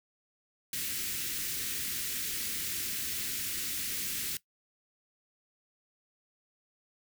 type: band-stop noise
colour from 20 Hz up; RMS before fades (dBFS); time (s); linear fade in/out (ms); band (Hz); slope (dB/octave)
white; -35; 0.73-4.37; 2; 380 to 1600; 24
effects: noise-tail reverb RT60 0.1 s tail -18 dB re dry